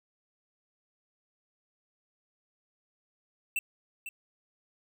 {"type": "tone with echo", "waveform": "square", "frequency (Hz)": 2681, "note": "E7", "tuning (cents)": 29, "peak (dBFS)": -28, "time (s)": [3.56, 3.59], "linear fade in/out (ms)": 2, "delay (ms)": 500, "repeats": 1, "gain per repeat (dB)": -10, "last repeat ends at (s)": 4.09, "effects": ["11-bit"]}